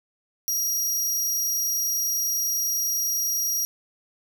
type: tone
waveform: 25% pulse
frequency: 5710 Hz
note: F8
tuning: 37 cents sharp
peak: -18 dBFS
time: 0.48-3.65 s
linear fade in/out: 0 ms
effects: none